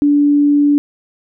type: tone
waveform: sine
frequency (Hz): 289.8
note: D4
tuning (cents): -23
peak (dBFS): -8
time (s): 0.02-0.78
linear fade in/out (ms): 0
effects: none